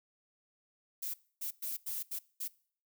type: noise bursts at uneven times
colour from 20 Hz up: violet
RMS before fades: -38 dBFS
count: 6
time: 1.02-1.14 / 1.41-1.51 / 1.62-1.77 / 1.86-2.03 / 2.11-2.19 / 2.4-2.48 s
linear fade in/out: 10 ms
effects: noise-tail reverb RT60 0.5 s tail -22 dB re dry